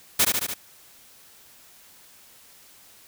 white noise with echo, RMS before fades -18 dBFS, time 0.19-0.25 s, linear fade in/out 10 ms, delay 73 ms, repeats 4, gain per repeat -3 dB, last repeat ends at 0.542 s, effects white hiss -52 dBFS RMS until 3.07 s

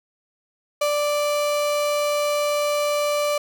35% pulse tone with ADSR envelope, 587.3 Hz, D5, in tune, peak -16 dBFS, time 0.81-3.38 s, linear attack 7 ms, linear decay 78 ms, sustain -2 dB, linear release 4 ms, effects none

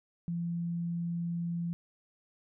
sine tone, 170.6 Hz, F3, 40 cents flat, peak -31 dBFS, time 0.28-1.73 s, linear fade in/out 0 ms, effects none

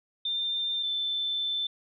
sine tone pair in turn, 3593 / 3535 Hz, A7 / A7, +36 / +7 cents, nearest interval unison, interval 29 cents, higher first, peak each -27 dBFS, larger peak neither, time 0.25-0.83 / 0.83-1.67 s, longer second, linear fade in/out 5 ms, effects none

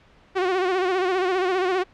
sawtooth tone with vibrato, 370 Hz, F#4, in tune, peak -16 dBFS, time 0.35-1.84 s, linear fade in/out 20 ms, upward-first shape sine, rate 15 Hz, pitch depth 74 cents each way, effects pink hiss -54 dBFS RMS until 1.93 s + low-pass 3000 Hz 12 dB/octave

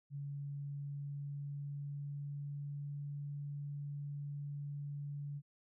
sine tone with pitch glide, 141.9 to 143.8 Hz, C#3 to D3, +41 to -36 cents, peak -40 dBFS, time 0.1-5.42 s, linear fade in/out 50 ms, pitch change +23 cents, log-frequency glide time 0.22-3.16 s, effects none

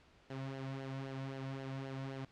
sawtooth tone with flanger, 134.4 Hz, C3, 47 cents sharp, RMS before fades -43 dBFS, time 0.3-2.25 s, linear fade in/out 5 ms, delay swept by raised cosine 0.82 to 2.52 ms, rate 3.8 Hz, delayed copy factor -0.6, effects pink hiss -65 dBFS RMS until 2.31 s + low-pass 4000 Hz 12 dB/octave

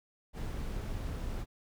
brown noise, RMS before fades -37 dBFS, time 0.33-1.46 s, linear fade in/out 50 ms, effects none

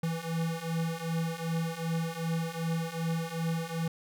square beating tone pair, 163.3 / 165.9 Hz, E3 / E3, -16 / +11 cents, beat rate 2.6 Hz, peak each -35 / -33 dBFS, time 0.03-3.88 s, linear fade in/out 5 ms, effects none

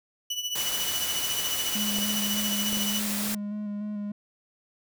30% pulse tone with tremolo, 2960 Hz, F#7, in tune, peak -23 dBFS, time 0.3-3 s, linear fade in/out 5 ms, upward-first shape triangle, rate 14 Hz, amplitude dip 75%
white noise, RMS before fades -31 dBFS, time 0.55-3.35 s, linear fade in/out 5 ms
triangle tone with vibrato, 207.7 Hz, G#3, in tune, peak -28 dBFS, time 1.75-4.12 s, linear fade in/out 5 ms, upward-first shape square, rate 3.4 Hz, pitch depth 17 cents each way
clicks, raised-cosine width 2 ms, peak -27 dBFS, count 3, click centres 1.986 / 2.729 / 2.771 s
effects none

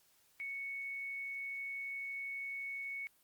sine tone, 2217 Hz, C#7, in tune, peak -39 dBFS, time 0.4-3.07 s, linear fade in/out 0 ms, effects white hiss -70 dBFS RMS until 3.23 s + Opus 48 kbps

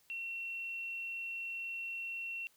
sine tone, 2721 Hz, F7, 46 cents flat, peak -38 dBFS, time 0.1-2.47 s, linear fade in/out 0 ms, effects white hiss -69 dBFS RMS until 2.56 s

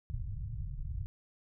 pink low-pass noise, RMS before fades -38 dBFS, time 0.1-1.06 s, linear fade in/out 0 ms, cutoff 140 Hz, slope 48 dB/octave, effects none

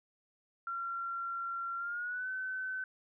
sine tone with pitch glide, 1371 to 1521.2 Hz, F6 to F#6, -32 to +48 cents, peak -35 dBFS, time 0.67-2.84 s, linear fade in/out 2 ms, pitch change +180 cents, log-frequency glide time 1.77-2.29 s, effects none

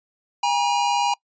square tone pair together, 813.7 / 953 Hz, G#5 / A#5, -36 / +38 cents, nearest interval minor third, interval 274 cents, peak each -22 dBFS, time 0.43-1.14 s, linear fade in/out 5 ms, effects noise-tail reverb RT60 0.1 s tail -24 dB re dry + resampled to 16000 Hz

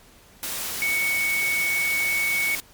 sine tone in noise, 2225 Hz, C#7, 6 cents sharp, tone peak -21 dBFS, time 0.82-2.55 s, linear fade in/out 0 ms, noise white, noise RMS -30 dBFS, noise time 0.43-2.6 s, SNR +6 dB, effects pink hiss -52 dBFS RMS until 2.73 s + MP3 96 kbps

